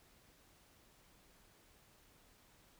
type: silence
effects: pink hiss -67 dBFS RMS until 2.79 s